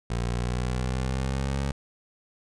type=exponential sweep; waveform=20% pulse; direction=up; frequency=58.27 to 69.3 Hz; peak=-21 dBFS; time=0.1-1.72 s; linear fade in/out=5 ms; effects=resampled to 22050 Hz